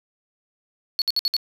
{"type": "tone bursts", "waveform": "triangle", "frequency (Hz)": 4392, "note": "C#8", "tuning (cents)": -17, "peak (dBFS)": -17, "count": 5, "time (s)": [0.99, 1.366], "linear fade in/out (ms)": 0, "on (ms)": 28, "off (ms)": 59, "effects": []}